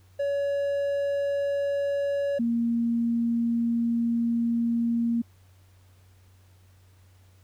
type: tone pair in turn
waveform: triangle / sine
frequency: 564 / 233.3 Hz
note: C#5 / A#3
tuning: +30 / +2 cents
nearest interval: octave + minor third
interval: 1528 cents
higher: first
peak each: -22 dBFS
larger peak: neither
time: 0.19-2.39 / 2.39-5.22 s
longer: second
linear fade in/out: 10 ms
effects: added 93 Hz sine -54 dBFS peak until 7.43 s + pink hiss -64 dBFS RMS until 7.43 s